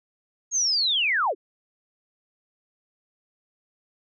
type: linear sweep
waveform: sine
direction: down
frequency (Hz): 6645 to 297.6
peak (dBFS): -20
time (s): 0.51-1.35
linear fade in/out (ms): 50
effects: none